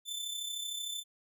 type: tone with amplitude modulation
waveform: sawtooth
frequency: 3530 Hz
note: A7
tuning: 5 cents sharp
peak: -31 dBFS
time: 0.05-1.04 s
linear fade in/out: 50 ms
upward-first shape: sine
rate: 33.2 Hz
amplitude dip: 50%
effects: none